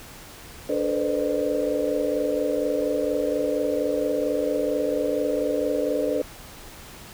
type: tone cluster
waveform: sine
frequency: 291.9 / 435.6 / 493.7 / 518 / 602 Hz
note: D4 / A4 / B4 / C5 / D5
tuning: -10 / -17 / -1 / -17 / +43 cents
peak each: -28 dBFS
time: 0.69-6.22 s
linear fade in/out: 5 ms
effects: pink hiss -43 dBFS RMS until 7.13 s